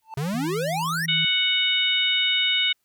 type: tone with exponential growth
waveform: triangle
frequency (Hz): 886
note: A5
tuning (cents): +12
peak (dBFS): -28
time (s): 0.02-0.14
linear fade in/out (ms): 1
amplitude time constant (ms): 25
type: exponential sweep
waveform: square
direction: up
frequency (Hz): 130.81 to 1944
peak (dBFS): -25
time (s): 0.17-1.06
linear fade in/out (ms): 5
type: tone with pitch glide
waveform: sine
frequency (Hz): 160.9 to 163.81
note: E3 to E3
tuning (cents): -42 to -11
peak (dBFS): -29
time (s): 0.34-1.25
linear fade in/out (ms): 2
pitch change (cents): +31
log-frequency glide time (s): 0.7-0.87
type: harmonic tone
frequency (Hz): 740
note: F#5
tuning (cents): 0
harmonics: 2 / 3 / 4 / 5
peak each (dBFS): -32 / -25 / -23 / -23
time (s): 1.08-2.73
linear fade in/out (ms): 10
effects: white hiss -73 dBFS RMS until 2.84 s